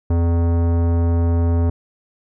sine tone with tanh clipping, 84.7 Hz, E2, 48 cents sharp, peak -16 dBFS, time 0.1-1.7 s, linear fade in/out 5 ms, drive 18 dB, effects none

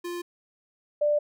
square / sine tone pair in turn, 349.2 / 591.3 Hz, F4 / D5, 0 / +12 cents, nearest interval major sixth, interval 912 cents, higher second, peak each -32 / -20 dBFS, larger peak second, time 0.04-0.22 / 1.01-1.19 s, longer neither, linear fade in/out 10 ms, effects none

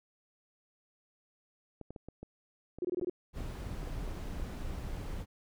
clicks, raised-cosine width 2 ms, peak -31 dBFS, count 12, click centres 1.813 / 1.906 / 1.962 / 2.086 / 2.23 / 2.786 / 3.014 / 3.406 / 3.83 / 3.875 / 4.078 / 4.399 s
sine tone bursts, 357.5 Hz, F4, 41 cents sharp, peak -30 dBFS, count 6, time 2.82-3.097 s, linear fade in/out 2 ms, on 27 ms, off 23 ms
brown noise, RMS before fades -39 dBFS, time 3.33-5.26 s, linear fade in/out 50 ms
effects none

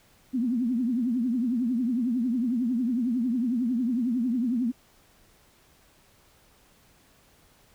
sine tone with vibrato, 242.6 Hz, B3, 31 cents flat, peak -23 dBFS, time 0.33-4.72 s, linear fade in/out 20 ms, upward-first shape triangle, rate 11 Hz, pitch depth 180 cents each way, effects pink hiss -60 dBFS RMS until 7.74 s

